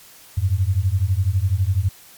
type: beating tone pair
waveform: sine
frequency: 89 / 101 Hz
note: F2 / G#2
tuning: +33 / -48 cents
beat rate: 12 Hz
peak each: -19 dBFS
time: 0.37-1.89 s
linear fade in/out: 10 ms
effects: white hiss -46 dBFS RMS until 2.17 s + MP3 96 kbps